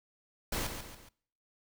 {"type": "noise with echo", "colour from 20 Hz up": "pink", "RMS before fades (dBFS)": -34, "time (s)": [0.52, 0.67], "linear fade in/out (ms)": 5, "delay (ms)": 140, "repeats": 3, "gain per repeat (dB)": -7, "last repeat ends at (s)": 1.09, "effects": ["noise-tail reverb RT60 0.6 s tail -23 dB re dry"]}